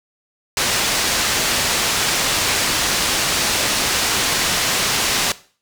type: low-pass noise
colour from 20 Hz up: white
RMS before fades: -19 dBFS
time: 0.57-5.32 s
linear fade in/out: 2 ms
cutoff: 6500 Hz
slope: 12 dB/octave
effects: noise-tail reverb RT60 0.4 s tail -17 dB re dry